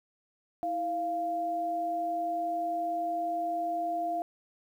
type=tone pair together; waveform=sine; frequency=325.1 / 694.3 Hz; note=E4 / F5; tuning=-24 / -10 cents; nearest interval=octave + minor second; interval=1314 cents; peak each=-38 / -29 dBFS; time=0.63-4.22 s; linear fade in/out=0 ms; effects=10-bit